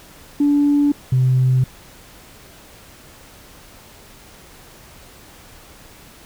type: tone pair in turn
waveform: sine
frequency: 288.7 / 128.6 Hz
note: D4 / C3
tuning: -30 / -30 cents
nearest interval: octave + major second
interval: 1400 cents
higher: first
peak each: -11 dBFS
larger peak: neither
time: 0.4-0.92 / 1.12-1.64 s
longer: neither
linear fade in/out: 5 ms
effects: tanh soft clip ceiling -8 dBFS + pink hiss -44 dBFS RMS until 6.25 s